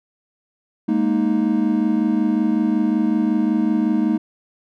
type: chord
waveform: triangle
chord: Ab suspended second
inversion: none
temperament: equal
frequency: 207.7 / 233.1 / 311.1 Hz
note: Ab3 / Bb3 / Eb4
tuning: 0 / 0 / 0 cents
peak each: -19 / -18 / -18 dBFS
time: 0.88-4.18 s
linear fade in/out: 10 ms
effects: none